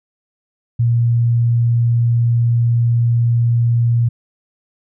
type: tone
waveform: sine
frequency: 118 Hz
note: A#2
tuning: 22 cents sharp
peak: -11 dBFS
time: 0.79-4.09 s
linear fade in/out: 10 ms
effects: none